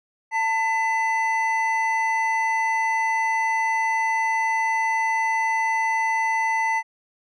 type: tone pair together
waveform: triangle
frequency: 894 / 2008 Hz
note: A5 / B6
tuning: +27 / +28 cents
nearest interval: octave + major second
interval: 1401 cents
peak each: -20 / -22 dBFS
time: 0.31-6.83 s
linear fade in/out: 50 ms
effects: resampled to 22050 Hz